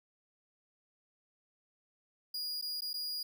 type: tone with dropouts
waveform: 45% pulse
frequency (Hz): 4872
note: D#8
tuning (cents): -37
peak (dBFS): -35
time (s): 2.34-3.23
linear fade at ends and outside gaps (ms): 5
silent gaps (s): 2.614-2.623 / 2.808-2.819 / 2.932-2.94
effects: none